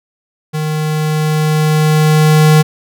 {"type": "tone with level ramp", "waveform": "square", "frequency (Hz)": 154.3, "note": "D#3", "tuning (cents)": -14, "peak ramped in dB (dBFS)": [-16, -5], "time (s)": [0.53, 2.63], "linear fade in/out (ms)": 20, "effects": []}